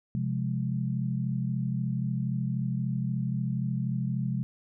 sine chord, F minor, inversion second, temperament equal, 130.81 / 174.61 / 207.7 Hz, C3 / F3 / Ab3, 0 / 0 / 0 cents, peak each -29 / -33 / -33 dBFS, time 0.15-4.43 s, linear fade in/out 0 ms, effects none

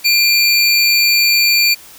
square tone pair together, 2400 / 4569 Hz, D7 / D8, +37 / -48 cents, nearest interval major seventh, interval 1115 cents, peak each -13 dBFS, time 0.04-1.75 s, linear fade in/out 20 ms, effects white hiss -39 dBFS RMS until 1.98 s

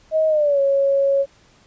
sine tone with pitch glide, 631 to 552.5 Hz, D#5 to C#5, +24 to -6 cents, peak -14 dBFS, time 0.11-1.26 s, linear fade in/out 50 ms, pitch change -230 cents, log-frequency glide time 0.28-0.6 s, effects pink hiss -54 dBFS RMS until 1.66 s + resampled to 16000 Hz

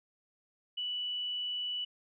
sine tone, 2960 Hz, F#7, in tune, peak -33 dBFS, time 0.77-1.85 s, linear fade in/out 10 ms, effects none

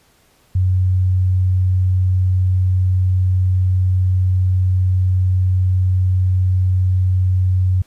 sine tone, 92.5 Hz, F#2, in tune, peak -12 dBFS, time 0.55-7.82 s, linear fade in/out 5 ms, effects pink hiss -55 dBFS RMS until 7.86 s + resampled to 32000 Hz

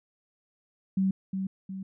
sine tone with echo, 191.3 Hz, G3, 42 cents flat, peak -22 dBFS, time 0.97-1.11 s, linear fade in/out 5 ms, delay 360 ms, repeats 2, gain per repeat -6 dB, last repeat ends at 1.83 s, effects none

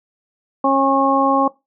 harmonic tone, 272.4 Hz, C#4, 30 cents flat, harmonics 1 / 2 / 3 / 4, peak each -18 / -18 / -18 / -18 dBFS, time 0.64-1.48 s, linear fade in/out 5 ms, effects noise-tail reverb RT60 0.2 s tail -19 dB re dry

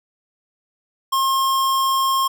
square tone, 1071 Hz, C6, 40 cents sharp, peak -17 dBFS, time 1.12-2.28 s, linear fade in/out 10 ms, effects none

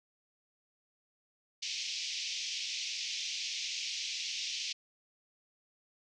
white band-pass noise, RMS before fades -38 dBFS, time 1.62-4.73 s, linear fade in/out 10 ms, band 2300 to 6100 Hz, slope 48 dB/octave, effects none

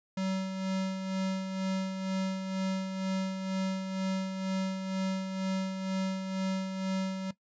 square tone with tremolo, 190 Hz, F#3, 46 cents sharp, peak -29 dBFS, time 0.17-7.31 s, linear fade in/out 5 ms, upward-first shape sine, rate 2.1 Hz, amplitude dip 50%, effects noise-tail reverb RT60 0.1 s tail -17 dB re dry + resampled to 16000 Hz

